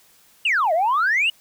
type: exponential two-way sweep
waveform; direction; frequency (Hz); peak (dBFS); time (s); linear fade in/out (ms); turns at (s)
sine; down then up; 2960 to 612 to 2960; -15; 0.45-1.3; 5; 0.73
effects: tanh soft clip ceiling -13 dBFS + white hiss -55 dBFS RMS until 1.4 s